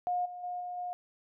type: tone with level steps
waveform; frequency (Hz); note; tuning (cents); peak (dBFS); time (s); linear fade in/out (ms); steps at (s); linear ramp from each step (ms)
sine; 716; F5; +43; -28 / -40 / -34 / -36 / -34; 0.07-0.93; 0; 0.25 / 0.43 / 0.6 / 0.77; 10
effects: none